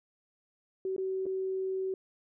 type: tone with dropouts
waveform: sine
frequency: 379.4 Hz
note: F#4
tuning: 43 cents sharp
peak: -30 dBFS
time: 0.85-1.94 s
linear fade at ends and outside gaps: 2 ms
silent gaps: 0.964-0.98 / 1.257-1.264 s
effects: none